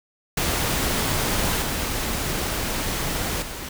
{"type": "noise with level steps", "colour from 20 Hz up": "pink", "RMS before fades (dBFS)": [-23, -26, -33], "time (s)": [0.37, 3.69], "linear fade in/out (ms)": 5, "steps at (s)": [1.62, 3.42], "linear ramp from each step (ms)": 2, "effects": []}